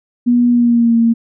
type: tone with pitch glide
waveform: sine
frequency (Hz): 242.1 to 230.5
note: B3 to A#3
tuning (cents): -34 to -19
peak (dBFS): -8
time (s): 0.26-1.14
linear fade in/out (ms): 20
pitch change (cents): -85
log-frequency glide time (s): 0.5-0.96
effects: none